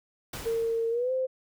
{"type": "noise with exponential decay", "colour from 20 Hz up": "pink", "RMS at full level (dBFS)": -36, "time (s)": [0.33, 1.21], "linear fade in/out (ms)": 5, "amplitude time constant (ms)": 190}
{"type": "tone with pitch glide", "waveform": "sine", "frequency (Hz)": [457, 518.9], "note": ["A#4", "C5"], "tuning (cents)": [-34, -14], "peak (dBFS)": -25, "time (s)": [0.45, 1.27], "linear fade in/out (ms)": 20, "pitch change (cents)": 220, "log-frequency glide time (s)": [0.9, 1.12]}
{"effects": []}